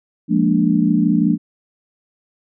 sine chord, Bb dominant seventh, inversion second, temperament equal, 174.61 / 207.7 / 233.1 / 293.7 Hz, F3 / Ab3 / Bb3 / D4, 0 / 0 / 0 / 0 cents, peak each -18 dBFS, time 0.28-1.38 s, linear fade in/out 50 ms, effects none

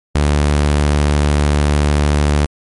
sawtooth tone, 73.42 Hz, D2, in tune, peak -7 dBFS, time 0.15-2.46 s, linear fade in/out 5 ms, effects MP3 48 kbps

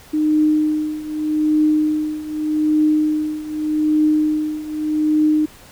sine tone with tremolo, 306.2 Hz, D#4, 28 cents flat, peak -11 dBFS, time 0.13-5.46 s, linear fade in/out 10 ms, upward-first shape triangle, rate 0.83 Hz, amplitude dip 85%, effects pink hiss -44 dBFS RMS until 5.71 s

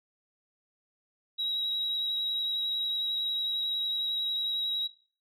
sine tone with vibrato, 3848 Hz, B7, 46 cents flat, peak -27 dBFS, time 1.38-4.88 s, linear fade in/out 20 ms, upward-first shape triangle, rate 11 Hz, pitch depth 17 cents each way, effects noise-tail reverb RT60 0.4 s tail -18 dB re dry + tanh soft clip ceiling -24 dBFS

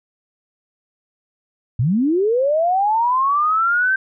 sine linear sweep, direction up, 103.83 to 1568 Hz, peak -14 dBFS, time 1.79-3.96 s, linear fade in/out 5 ms, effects none

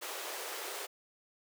pink high-pass noise, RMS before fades -41 dBFS, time 0.01-0.87 s, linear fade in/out 20 ms, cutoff 370 Hz, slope 48 dB/octave, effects none

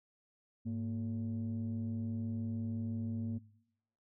sine tone pair together, 103.83 / 229.8 Hz, G#2 / A#3, 0 / -25 cents, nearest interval octave + major second, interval 1375 cents, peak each -37 / -35 dBFS, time 0.65-3.39 s, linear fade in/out 20 ms, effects noise-tail reverb RT60 0.8 s tail -22 dB re dry + tanh soft clip ceiling -31 dBFS

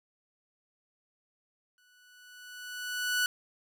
sawtooth tone with exponential growth, 1480 Hz, F#6, in tune, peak -21 dBFS, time 1.78-3.26 s, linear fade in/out 1 ms, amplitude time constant 320 ms, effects none

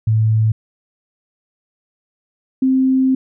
sine tone pair in turn, 110 / 262.1 Hz, A2 / C4, 0 / +3 cents, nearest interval octave + minor third, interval 1503 cents, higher second, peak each -11 dBFS, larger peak neither, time 0.07-0.52 / 2.62-3.15 s, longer second, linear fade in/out 5 ms, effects none

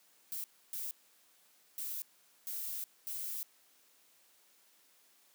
violet noise bursts at uneven times, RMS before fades -40 dBFS, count 5, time 0.32-0.44 / 0.73-0.91 / 1.78-2.02 / 2.47-2.84 / 3.07-3.43 s, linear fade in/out 0 ms, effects white hiss -67 dBFS RMS until 5.34 s + high-pass 200 Hz 12 dB/octave

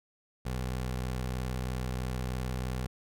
20% pulse tone with vibrato, 63.1 Hz, B1, 38 cents sharp, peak -27 dBFS, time 0.45-2.87 s, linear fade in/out 10 ms, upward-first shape sine, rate 19 Hz, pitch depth 55 cents each way, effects none

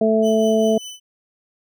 harmonic tone, 220 Hz, A3, in tune, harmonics 1 / 2 / 3, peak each -18 / -18 / -18 dBFS, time 0.01-0.78 s, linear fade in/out 5 ms
25% pulse tone with tremolo, 3005 Hz, F#7, 26 cents sharp, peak -27 dBFS, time 0.22-1 s, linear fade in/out 50 ms, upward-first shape triangle, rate 5 Hz, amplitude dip 60%
effects none

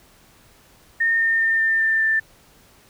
sine tone with pitch steps, 1829 / 1818.5 / 1808 / 1797.6 / 1787.2 / 1776.9 Hz, A#6 / A#6 / A6 / A6 / A6 / A6, -33 / -43 / +47 / +37 / +27 / +17 cents, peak -16 dBFS, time 1-2.2 s, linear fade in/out 10 ms, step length 200 ms, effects pink hiss -53 dBFS RMS until 2.89 s

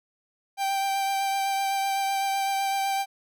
45% pulse tone with vibrato, 784 Hz, G5, in tune, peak -24 dBFS, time 0.57-3.06 s, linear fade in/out 50 ms, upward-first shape triangle, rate 7.9 Hz, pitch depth 17 cents each way, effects none

